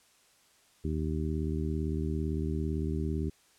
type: harmonic tone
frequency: 77.78 Hz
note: D#2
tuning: in tune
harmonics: 1 / 2 / 3 / 4 / 5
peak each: -32 / -35 / -37 / -38 / -39 dBFS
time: 0.84-3.3 s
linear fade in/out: 10 ms
effects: white hiss -64 dBFS RMS until 3.58 s + low-pass 10000 Hz 12 dB/octave